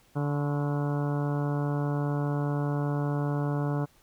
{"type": "harmonic tone with a mistuned harmonic", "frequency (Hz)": 144.9, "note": "D3", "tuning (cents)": -23, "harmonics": [1, 2, 3, 4, 5, 6, 7, 8, 9, 10], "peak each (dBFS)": [-27, -33, -37, -39, -41, -43, -44, -45, -46, -47], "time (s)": [0.15, 3.86], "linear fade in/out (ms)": 20, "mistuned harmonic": 8, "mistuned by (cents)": -80, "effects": ["pink hiss -62 dBFS RMS until 4.02 s"]}